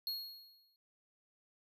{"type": "tone with exponential decay", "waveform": "square", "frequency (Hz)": 4304, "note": "C8", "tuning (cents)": 48, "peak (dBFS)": -35, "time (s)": [0.07, 0.76], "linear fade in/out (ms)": 1, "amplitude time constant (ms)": 150, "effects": []}